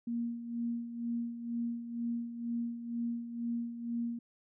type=tone with tremolo; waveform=sine; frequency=235.1 Hz; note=A#3; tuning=15 cents sharp; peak=-31 dBFS; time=0.07-4.19 s; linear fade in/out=5 ms; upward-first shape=sine; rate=2.1 Hz; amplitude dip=65%; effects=none